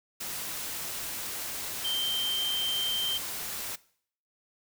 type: tone in noise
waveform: sine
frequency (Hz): 3136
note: G7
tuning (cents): 0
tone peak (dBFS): -28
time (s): 1.84-3.18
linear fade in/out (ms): 10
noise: white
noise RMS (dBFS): -36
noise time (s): 0.2-3.76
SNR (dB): +5
effects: noise-tail reverb RT60 0.6 s tail -21 dB re dry

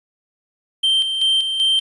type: tone with tremolo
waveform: triangle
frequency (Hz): 3136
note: G7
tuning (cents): 0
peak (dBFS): -12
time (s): 0.83-1.8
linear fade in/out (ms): 10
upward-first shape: square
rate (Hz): 2.6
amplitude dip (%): 50
effects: resampled to 24000 Hz + 9-bit

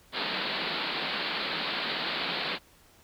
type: band-pass noise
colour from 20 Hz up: white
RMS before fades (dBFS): -32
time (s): 0.12-2.59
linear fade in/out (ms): 50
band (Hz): 150 to 4500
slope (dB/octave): 96
effects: pink hiss -59 dBFS RMS until 3.03 s

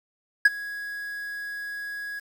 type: tone with ADSR envelope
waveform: triangle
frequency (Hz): 1661.2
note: G#6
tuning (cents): 0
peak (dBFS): -8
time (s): 0.45-2.2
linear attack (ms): 6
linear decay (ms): 29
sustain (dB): -22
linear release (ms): 14
effects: 8-bit

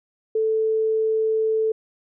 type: tone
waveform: sine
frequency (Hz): 440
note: A4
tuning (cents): 0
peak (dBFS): -18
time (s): 0.35-1.72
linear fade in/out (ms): 5
effects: none

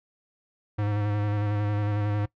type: tone with vibrato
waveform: square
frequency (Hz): 103.83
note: G#2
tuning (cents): 0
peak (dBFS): -25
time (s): 0.78-2.26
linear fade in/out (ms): 10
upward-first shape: square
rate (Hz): 11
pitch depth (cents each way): 20
effects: noise-tail reverb RT60 0.1 s tail -20 dB re dry + low-pass 2000 Hz 12 dB/octave

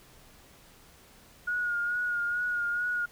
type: tone with vibrato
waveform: sine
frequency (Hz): 1437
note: F6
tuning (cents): +49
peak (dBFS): -27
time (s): 1.47-3.06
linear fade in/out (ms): 10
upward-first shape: sine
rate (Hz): 2.3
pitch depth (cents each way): 30
effects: pink hiss -56 dBFS RMS until 3.11 s

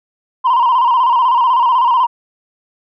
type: tone with vibrato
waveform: sine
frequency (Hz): 986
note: B5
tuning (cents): -3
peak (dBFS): -7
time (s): 0.44-2.07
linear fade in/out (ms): 20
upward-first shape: square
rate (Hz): 16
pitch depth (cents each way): 78
effects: tanh soft clip ceiling -7 dBFS

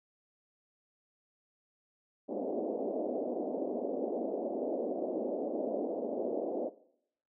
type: band-pass noise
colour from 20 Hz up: white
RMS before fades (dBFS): -35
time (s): 2.28-6.7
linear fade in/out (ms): 20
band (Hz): 230 to 650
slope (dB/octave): 48
effects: noise-tail reverb RT60 0.7 s tail -18 dB re dry

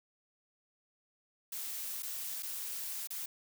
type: noise with dropouts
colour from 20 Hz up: blue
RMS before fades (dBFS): -40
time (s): 1.52-3.26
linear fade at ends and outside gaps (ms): 5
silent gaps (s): 2.024-2.03 / 2.425-2.43 / 3.073-3.104
effects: none

